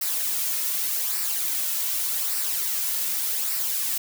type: noise with flanger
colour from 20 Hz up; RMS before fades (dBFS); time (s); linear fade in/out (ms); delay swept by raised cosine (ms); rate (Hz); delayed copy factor
blue; -26; 0.01-3.98; 5; 0.29 to 2.59; 0.85; -0.5
effects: none